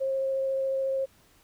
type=tone with vibrato; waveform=sine; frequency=536 Hz; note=C5; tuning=42 cents sharp; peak=-25 dBFS; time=0-1.06 s; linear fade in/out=20 ms; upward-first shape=triangle; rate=14 Hz; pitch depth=9 cents each way; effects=pink hiss -61 dBFS RMS until 1.43 s